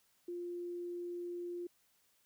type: tone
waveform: sine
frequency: 350 Hz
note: F4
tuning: 4 cents sharp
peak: -39 dBFS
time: 0.28-1.67 s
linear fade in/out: 5 ms
effects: white hiss -73 dBFS RMS until 2.25 s